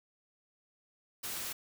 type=noise; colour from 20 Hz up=white; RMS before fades=-39 dBFS; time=1.23-1.53 s; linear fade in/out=10 ms; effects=none